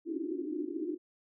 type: band-pass noise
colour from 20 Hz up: white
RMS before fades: -36 dBFS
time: 0.05-0.98 s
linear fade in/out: 50 ms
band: 280 to 370 Hz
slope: 96 dB/octave
effects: none